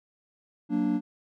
triangle chord, Gb augmented, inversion none, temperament equal, 185 / 233.1 / 293.7 Hz, Gb3 / Bb3 / D4, 0 / 0 / 0 cents, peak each -29 / -26 / -24 dBFS, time 0.69-1.01 s, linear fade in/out 50 ms, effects none

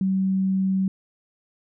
sine tone, 190.7 Hz, G3, 47 cents flat, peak -19 dBFS, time 0.01-0.88 s, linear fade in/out 2 ms, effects none

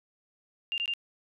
sine tone bursts, 2794 Hz, F7, in tune, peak -28 dBFS, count 3, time 0.72-0.937 s, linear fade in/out 0 ms, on 59 ms, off 20 ms, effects none

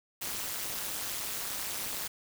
white noise with amplitude modulation, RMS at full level -32 dBFS, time 0.21-2.08 s, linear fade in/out 10 ms, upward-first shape sine, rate 210 Hz, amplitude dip 100%, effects none

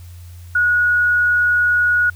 sine tone, 1455 Hz, F#6, 29 cents flat, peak -12 dBFS, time 0.55-2.1 s, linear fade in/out 5 ms, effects added 87 Hz sine -34 dBFS peak until 2.15 s + white hiss -50 dBFS RMS until 2.15 s

